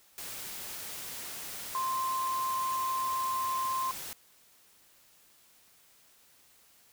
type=tone in noise; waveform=sine; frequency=1046.5 Hz; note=C6; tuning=in tune; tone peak=-29 dBFS; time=1.75-3.91 s; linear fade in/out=0 ms; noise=white; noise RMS=-41 dBFS; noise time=0.18-4.13 s; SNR=+9 dB; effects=white hiss -62 dBFS RMS until 6.92 s